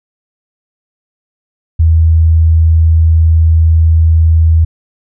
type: tone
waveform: sine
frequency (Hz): 81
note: E2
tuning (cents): -30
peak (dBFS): -4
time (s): 1.79-4.65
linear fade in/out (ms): 10
effects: none